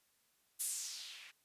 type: noise with low-pass filter sweep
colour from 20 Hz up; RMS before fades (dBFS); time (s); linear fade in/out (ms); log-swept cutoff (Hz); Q
violet; -44; 0.59-1.32; 20; 11000 to 2100; 2.3
effects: white hiss -75 dBFS RMS until 1.44 s + resampled to 32000 Hz